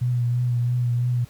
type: tone with vibrato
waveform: sine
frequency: 121.9 Hz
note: B2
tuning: 22 cents flat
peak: -19 dBFS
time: 0.01-1.25 s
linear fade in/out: 10 ms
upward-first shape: triangle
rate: 3 Hz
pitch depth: 32 cents each way
effects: pink hiss -52 dBFS RMS until 1.29 s